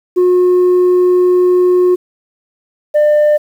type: tone pair in turn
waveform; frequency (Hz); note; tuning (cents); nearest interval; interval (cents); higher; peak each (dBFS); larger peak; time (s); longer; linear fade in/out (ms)
sine; 361.2 / 598.3; F#4 / D5; -42 / +32; major sixth; 874; second; -4; neither; 0.16-1.96 / 2.94-3.38; first; 20
effects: tanh soft clip ceiling -6 dBFS + 7-bit